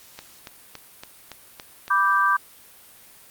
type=click train; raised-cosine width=0.2 ms; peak=-19 dBFS; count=7; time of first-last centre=0.19-1.88 s; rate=3.55 Hz
type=chord; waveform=sine; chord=G major; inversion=first; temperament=equal; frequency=987.8 / 1174.7 / 1568 Hz; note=B5 / D6 / G6; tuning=0 / 0 / 0 cents; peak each=-25 / -19 / -21 dBFS; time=1.9-2.37 s; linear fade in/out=10 ms
effects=white hiss -49 dBFS RMS until 3.3 s + Opus 48 kbps